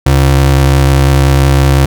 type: ring-modulated tone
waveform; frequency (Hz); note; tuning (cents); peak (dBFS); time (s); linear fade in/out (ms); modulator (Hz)
square; 103.83; G#2; 0; -3; 0.06-1.86; 5; 32.9
effects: none